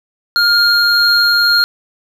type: tone pair together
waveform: triangle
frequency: 1412 / 4238 Hz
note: F6 / C8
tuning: +19 / +21 cents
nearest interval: octave + perfect fifth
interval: 1902 cents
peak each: -10 dBFS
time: 0.36-1.64 s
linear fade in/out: 0 ms
effects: none